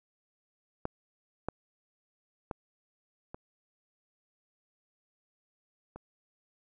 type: clicks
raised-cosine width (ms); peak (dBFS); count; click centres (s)
1; -18 / -18 / -21 / -27 / -30; 5; 0.854 / 1.486 / 2.512 / 3.345 / 5.96
effects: none